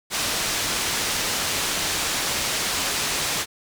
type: low-pass noise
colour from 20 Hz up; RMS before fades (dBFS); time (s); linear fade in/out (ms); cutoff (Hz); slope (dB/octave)
white; -25; 0.1-3.46; 50; 7100; 12
effects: none